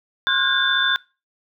sine tone cluster, 1065 / 1427 / 1481 / 1619 / 3540 Hz, C6 / F6 / F#6 / G#6 / A7, +30 / +37 / +1 / -45 / +10 cents, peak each -27 / -26 / -24 / -21 / -20 dBFS, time 0.27-0.96 s, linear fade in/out 0 ms, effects noise-tail reverb RT60 0.3 s tail -23 dB re dry

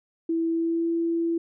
sine tone with pitch glide, 329.6 to 334.4 Hz, E4 to E4, 0 to +25 cents, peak -22 dBFS, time 0.29-1.38 s, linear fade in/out 5 ms, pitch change +25 cents, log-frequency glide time 0.49-0.89 s, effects none

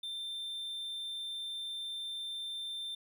triangle tone, 3574 Hz, A7, 26 cents sharp, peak -36 dBFS, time 0.03-2.95 s, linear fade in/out 5 ms, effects none

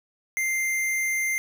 square tone, 2093 Hz, C7, in tune, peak -24 dBFS, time 0.37-1.38 s, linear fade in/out 0 ms, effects none

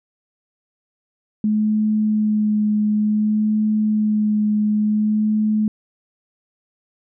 sine tone with vibrato, 212.7 Hz, G#3, 42 cents sharp, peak -15 dBFS, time 1.44-5.68 s, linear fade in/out 2 ms, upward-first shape sine, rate 0.56 Hz, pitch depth 14 cents each way, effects none

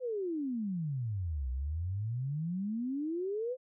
sine exponential two-way sweep, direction down then up, 523.3 to 61.5 to 523.3 Hz, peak -32 dBFS, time 0-3.57 s, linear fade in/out 50 ms, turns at 1.5 s, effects none

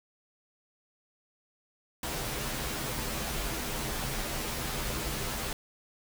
pink noise with comb filter, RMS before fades -34 dBFS, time 2.03-5.53 s, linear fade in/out 2 ms, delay 11 ms, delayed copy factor -0.75, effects none

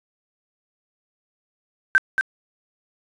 sine tone with echo, 1557 Hz, G6, 12 cents flat, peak -11 dBFS, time 1.95-1.98 s, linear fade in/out 0 ms, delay 230 ms, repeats 1, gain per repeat -5 dB, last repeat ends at 2.21 s, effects resampled to 22050 Hz + 7-bit

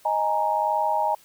sine chord, D# suspended fourth, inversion none, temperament equal, 622.3 / 830.6 / 932.3 Hz, D#5 / G#5 / A#5, 0 / 0 / 0 cents, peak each -27 / -24 / -24 dBFS, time 0.05-1.15 s, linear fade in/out 5 ms, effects white hiss -55 dBFS RMS until 1.24 s

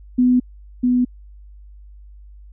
sine tone pair in turn, 249.6 / 248 Hz, B3 / B3, +19 / +7 cents, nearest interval unison, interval 12 cents, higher first, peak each -11 / -13 dBFS, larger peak first, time 0.18-0.4 / 0.83-1.05 s, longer neither, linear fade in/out 10 ms, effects added 50 Hz sine -39 dBFS peak until 2.52 s

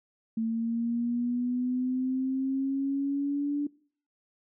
sine linear sweep, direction up, 223.8 to 291.1 Hz, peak -26 dBFS, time 0.37-3.67 s, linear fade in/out 5 ms, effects noise-tail reverb RT60 0.5 s tail -23 dB re dry

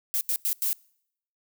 violet noise bursts at uneven times, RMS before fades -26 dBFS, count 4, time 0.14-0.21 / 0.29-0.36 / 0.45-0.53 / 0.62-0.73 s, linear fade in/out 0 ms, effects noise-tail reverb RT60 0.7 s tail -26 dB re dry

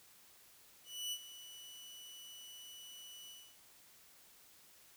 sawtooth tone with ADSR envelope, 2960 Hz, F#7, in tune, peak -34 dBFS, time 0.84-3.57 s, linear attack 280 ms, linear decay 59 ms, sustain -14 dB, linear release 270 ms, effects white hiss -63 dBFS RMS until 4.96 s

